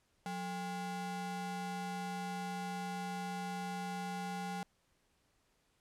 square ring-modulated tone, 311.1 Hz, D#4, in tune, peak -36 dBFS, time 0.26-4.63 s, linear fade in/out 0 ms, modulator 492 Hz, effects pink hiss -75 dBFS RMS until 5.8 s + low-pass 11000 Hz 12 dB/octave

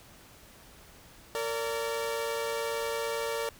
sawtooth tone pair together, 459.1 / 576.6 Hz, A#4 / D5, -26 / -32 cents, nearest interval major third, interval 394 cents, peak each -28 / -31 dBFS, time 1.35-3.49 s, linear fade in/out 0 ms, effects pink hiss -54 dBFS RMS until 3.59 s

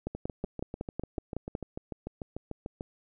two click trains, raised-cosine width 2 ms, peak -19 / -23 dBFS, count 9 / 19, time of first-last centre 0.07-1.551 / 0.15-2.809 s, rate 5.4 / 6.77 Hz, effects none

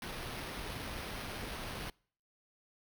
pink noise with sample-and-hold, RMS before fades -42 dBFS, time 0.02-1.9 s, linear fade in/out 2 ms, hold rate 7350 Hz, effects noise-tail reverb RT60 0.5 s tail -26 dB re dry

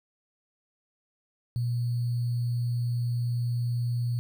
sine tone with sample-and-hold, 120.3 Hz, B2, 45 cents flat, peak -25 dBFS, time 1.56-4.19 s, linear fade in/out 0 ms, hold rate 4410 Hz, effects none

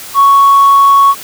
triangle tone with tanh clipping, 1111 Hz, C#6, 4 cents sharp, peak -3 dBFS, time 0.14-1.15 s, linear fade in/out 50 ms, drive 5 dB, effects white hiss -28 dBFS RMS until 1.23 s

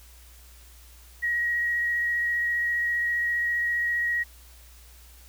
sine tone with vibrato, 1900 Hz, A#6, 33 cents sharp, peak -23 dBFS, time 1.22-4.24 s, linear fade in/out 20 ms, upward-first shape triangle, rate 15 Hz, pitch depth 13 cents each way, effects added 60 Hz sine -49 dBFS peak until 5.28 s + white hiss -54 dBFS RMS until 5.28 s

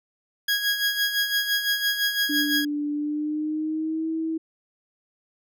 20% pulse tone with tremolo, 1651 Hz, G#6, 11 cents flat, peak -15 dBFS, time 0.48-2.65 s, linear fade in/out 5 ms, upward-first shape sine, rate 5.9 Hz, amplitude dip 60%
sine tone with pitch glide, 293.7 to 322.1 Hz, D4 to E4, 0 to -40 cents, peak -24 dBFS, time 2.29-4.38 s, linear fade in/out 10 ms, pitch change +160 cents, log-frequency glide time 2.92-4.09 s
effects none

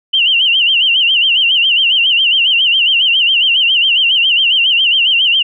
sine tone with vibrato, 2947 Hz, F#7, 8 cents flat, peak -8 dBFS, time 0.13-5.43 s, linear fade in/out 10 ms, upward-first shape sine, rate 7.3 Hz, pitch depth 140 cents each way, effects none

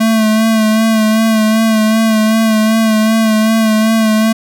square tone with vibrato, 220 Hz, A3, in tune, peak -9 dBFS, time 0-4.33 s, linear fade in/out 10 ms, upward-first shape sine, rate 2.6 Hz, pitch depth 32 cents each way, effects none

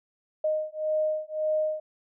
sine beating tone pair, 618 / 619.8 Hz, D#5 / D#5, -12 / -7 cents, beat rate 1.8 Hz, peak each -28 dBFS, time 0.44-1.8 s, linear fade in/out 5 ms, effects none

